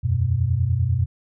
sine chord, E suspended second, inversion none, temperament equal, 82.41 / 92.5 / 123.47 Hz, E2 / F#2 / B2, 0 / 0 / 0 cents, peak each -26 / -21 / -21 dBFS, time 0.03-1.06 s, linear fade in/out 20 ms, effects none

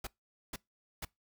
pink noise bursts, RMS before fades -40 dBFS, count 3, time 0.04-1.05 s, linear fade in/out 5 ms, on 30 ms, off 460 ms, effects noise-tail reverb RT60 0.2 s tail -24 dB re dry

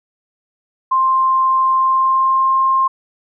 sine tone with pitch glide, 1051 to 1060.8 Hz, C6 to C6, +7 to +23 cents, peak -11 dBFS, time 0.91-2.88 s, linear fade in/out 10 ms, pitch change +16 cents, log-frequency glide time 1.75-2.56 s, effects none

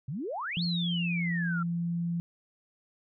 sine exponential two-way sweep, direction up then down, 120 to 4435 to 1329 Hz, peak -32 dBFS, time 0.08-1.63 s, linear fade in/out 5 ms, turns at 0.63 s
sine tone with pitch glide, 172.5 to 170.72 Hz, F3 to F3, -21 to -39 cents, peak -28 dBFS, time 0.57-2.2 s, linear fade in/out 0 ms, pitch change -18 cents, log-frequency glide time 1.02-1.61 s
effects none

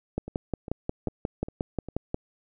two click trains, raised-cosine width 2 ms, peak -14 / -24 dBFS, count 12 / 5, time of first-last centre 0.18-2.144 / 0.28-1.886 s, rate 5.6 / 2.49 Hz, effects none

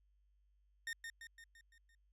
40% pulse tone with echo, 1833 Hz, A#6, 30 cents flat, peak -39 dBFS, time 0.87-0.93 s, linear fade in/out 2 ms, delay 170 ms, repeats 6, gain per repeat -5 dB, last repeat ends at 1.95 s, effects added 50 Hz sine -70 dBFS peak until 2.12 s + low-pass 12000 Hz 12 dB/octave

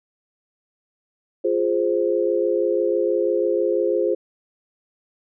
sine chord, F minor, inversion none, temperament equal, 349.2 / 415.3 / 523.3 Hz, F4 / Ab4 / C5, 0 / 0 / 0 cents, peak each -22 dBFS, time 1.44-4.15 s, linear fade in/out 10 ms, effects none

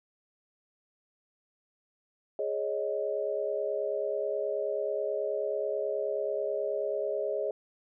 sine chord, Ab suspended fourth, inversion none, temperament just, 415.3 / 553.7 / 623 Hz, Ab4 / Db5 / Eb5, 0 / -2 / +2 cents, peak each -33 dBFS, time 2.39-7.51 s, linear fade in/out 2 ms, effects none

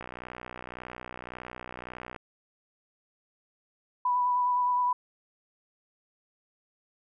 click train, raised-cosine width 0.5 ms, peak -24 dBFS, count 134, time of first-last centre 0.01-2.162 s, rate 61.8 Hz
sine tone with vibrato, 987.8 Hz, B5, in tune, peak -23 dBFS, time 4.05-4.93 s, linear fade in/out 5 ms, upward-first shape sine, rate 9.7 Hz, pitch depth 17 cents each way
effects none

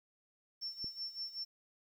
sine tone with tremolo, 5410 Hz, E8, 44 cents sharp, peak -37 dBFS, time 0.61-1.45 s, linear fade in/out 20 ms, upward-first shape sine, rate 5.3 Hz, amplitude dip 80%
click, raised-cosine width 3 ms, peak -36 dBFS, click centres 0.844 s
effects 11-bit

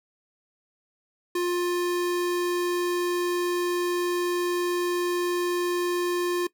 square tone, 352.8 Hz, F4, 18 cents sharp, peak -24 dBFS, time 1.35-6.47 s, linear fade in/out 5 ms, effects noise-tail reverb RT60 0.1 s tail -19 dB re dry

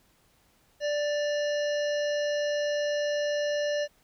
harmonic tone with a mistuned harmonic, 588 Hz, D5, 2 cents sharp, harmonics 1 / 3 / 5 / 7 / 9 / 10, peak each -26 / -36 / -40 / -43 / -45 / -46 dBFS, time 0.8-3.88 s, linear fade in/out 50 ms, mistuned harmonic 5, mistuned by -53 cents, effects pink hiss -65 dBFS RMS until 4.03 s

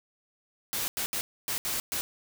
white noise bursts at uneven times, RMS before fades -31 dBFS, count 6, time 0.73-0.88 / 0.97-1.06 / 1.13-1.21 / 1.48-1.58 / 1.65-1.8 / 1.92-2.01 s, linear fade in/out 0 ms, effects none

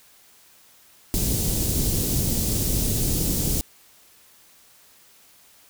pink band-stop noise, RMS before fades -23 dBFS, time 1.14-3.61 s, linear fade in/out 0 ms, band 300 to 6300 Hz, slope 12 dB/octave, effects white hiss -54 dBFS RMS until 5.69 s

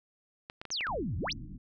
clicks, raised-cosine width 0.3 ms, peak -25 dBFS, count 6, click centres 0.499 / 0.615 / 0.653 / 0.704 / 0.809 / 0.869 s
sine exponential two-way sweep, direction down then up, 6670 to 72 to 6430 Hz, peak -31 dBFS, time 0.71-1.33 s, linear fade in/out 5 ms, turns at 1.17 s
pink low-pass noise, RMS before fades -43 dBFS, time 0.88-1.58 s, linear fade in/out 10 ms, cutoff 320 Hz, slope 96 dB/octave
effects none

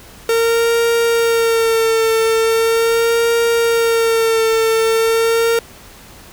45% pulse tone with vibrato, 456.8 Hz, A#4, 35 cents flat, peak -12 dBFS, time 0.29-5.59 s, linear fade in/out 2 ms, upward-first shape sine, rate 0.4 Hz, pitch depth 31 cents each way, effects pink hiss -40 dBFS RMS until 6.32 s

